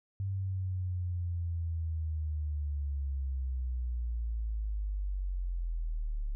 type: linear sweep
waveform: sine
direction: down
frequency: 98 to 35.39 Hz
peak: -31 dBFS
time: 0.2-6.35 s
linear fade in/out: 0 ms
effects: none